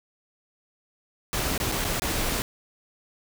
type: noise with dropouts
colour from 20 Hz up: pink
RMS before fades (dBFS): -27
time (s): 1.33-2.42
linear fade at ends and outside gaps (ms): 0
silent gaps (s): 1.578-1.601 / 1.716-1.722 / 1.844-1.849 / 1.997-2.02
effects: none